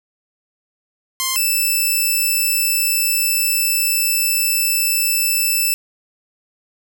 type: tone pair in turn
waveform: 5% pulse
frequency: 1048 / 2641 Hz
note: C6 / E7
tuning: +2 / +3 cents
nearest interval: octave + major third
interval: 1601 cents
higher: second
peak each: -6 dBFS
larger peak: neither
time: 1.2-1.36 / 1.36-5.74 s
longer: second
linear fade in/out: 0 ms
effects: none